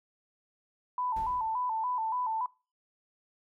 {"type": "tone with vibrato", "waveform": "sine", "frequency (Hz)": 940, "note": "A#5", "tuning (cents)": 14, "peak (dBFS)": -29, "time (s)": [0.98, 2.46], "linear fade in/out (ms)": 2, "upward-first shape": "square", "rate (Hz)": 3.5, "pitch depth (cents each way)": 100}
{"type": "noise with exponential decay", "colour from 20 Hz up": "brown", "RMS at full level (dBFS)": -39, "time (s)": [1.16, 1.72], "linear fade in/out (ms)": 5, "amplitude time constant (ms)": 120}
{"effects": ["noise-tail reverb RT60 0.3 s tail -21 dB re dry"]}